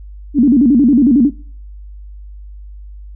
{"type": "tone with vibrato", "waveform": "sine", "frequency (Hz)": 260.5, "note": "C4", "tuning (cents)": -7, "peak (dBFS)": -6, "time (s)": [0.34, 1.31], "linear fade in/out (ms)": 50, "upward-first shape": "square", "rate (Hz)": 11, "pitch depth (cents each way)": 180, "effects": ["noise-tail reverb RT60 0.5 s tail -22 dB re dry", "added 50 Hz sine -30 dBFS peak until 3.15 s"]}